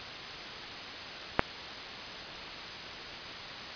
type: click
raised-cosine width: 0.5 ms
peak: -5 dBFS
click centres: 1.394 s
effects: white hiss -40 dBFS RMS until 3.75 s + resampled to 11025 Hz